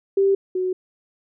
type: tone pair in turn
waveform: sine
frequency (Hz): 392 / 369.4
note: G4 / F#4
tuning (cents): 0 / -3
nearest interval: minor second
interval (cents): 103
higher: first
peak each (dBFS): -14 / -20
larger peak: first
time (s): 0.17-0.35 / 0.55-0.73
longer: neither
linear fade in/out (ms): 5
effects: none